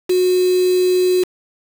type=tone with quantisation; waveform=sine; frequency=365.2 Hz; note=F#4; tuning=23 cents flat; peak=-12 dBFS; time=0.09-1.24 s; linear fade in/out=10 ms; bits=4; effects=none